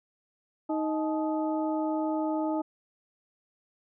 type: harmonic tone with a mistuned harmonic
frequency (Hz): 312.5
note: D#4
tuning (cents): +8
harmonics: 1 / 2 / 3 / 4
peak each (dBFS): -28 / -33 / -34 / -43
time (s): 0.69-2.62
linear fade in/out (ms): 10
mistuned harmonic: 3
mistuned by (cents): -140
effects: none